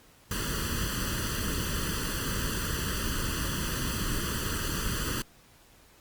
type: noise with comb filter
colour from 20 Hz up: pink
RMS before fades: -31 dBFS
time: 0.31-5.22 s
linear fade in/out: 2 ms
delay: 0.66 ms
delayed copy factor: +0.95
effects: pink hiss -58 dBFS RMS until 6 s + Opus 48 kbps